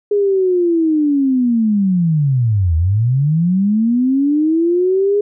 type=linear two-way sweep; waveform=sine; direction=down then up; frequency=415.3 to 77.8 to 415.3 Hz; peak=-11 dBFS; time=0.11-5.21 s; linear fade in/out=5 ms; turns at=2.76 s; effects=none